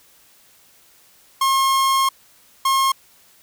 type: tone bursts at uneven times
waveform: 45% pulse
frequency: 1075 Hz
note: C6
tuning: 47 cents sharp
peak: -15 dBFS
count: 2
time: 1.41-2.09 / 2.65-2.92 s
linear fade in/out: 5 ms
effects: white hiss -53 dBFS RMS until 3.42 s